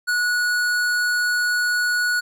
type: tone with hard clipping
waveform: sine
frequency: 1463 Hz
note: F#6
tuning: 20 cents flat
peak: -20 dBFS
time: 0.07-2.21 s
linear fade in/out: 20 ms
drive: 15 dB
effects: none